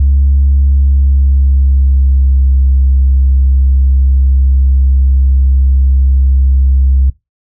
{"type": "tone with pitch glide", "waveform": "sine", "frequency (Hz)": [69, 66.5], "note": ["C#2", "C2"], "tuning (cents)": [-7, 29], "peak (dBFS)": -4, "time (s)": [0, 7.1], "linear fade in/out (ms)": 5, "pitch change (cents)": -64, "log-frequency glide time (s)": [0.6, 2.49], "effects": ["noise-tail reverb RT60 0.2 s tail -22 dB re dry", "tanh soft clip ceiling -2 dBFS"]}